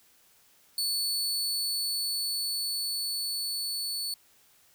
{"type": "tone with level ramp", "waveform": "sawtooth", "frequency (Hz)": 4450, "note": "C#8", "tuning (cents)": 6, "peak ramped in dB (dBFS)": [-24, -28], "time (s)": [0.78, 4.14], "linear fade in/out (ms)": 2, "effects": ["white hiss -62 dBFS RMS until 4.74 s"]}